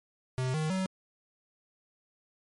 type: tone with pitch steps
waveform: square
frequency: 128.8 / 155.85 / 188.57 Hz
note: C3 / D#3 / F#3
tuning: -27 / +3 / +33 cents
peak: -29 dBFS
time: 0.38-0.86 s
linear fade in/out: 0 ms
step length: 160 ms
effects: MP3 48 kbps